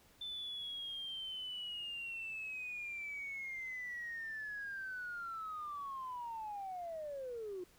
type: linear sweep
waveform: sine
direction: down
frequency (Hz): 3542 to 349.2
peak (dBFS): -40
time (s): 0.21-7.64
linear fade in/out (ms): 5
effects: tanh soft clip ceiling -36 dBFS + pink hiss -66 dBFS RMS until 7.78 s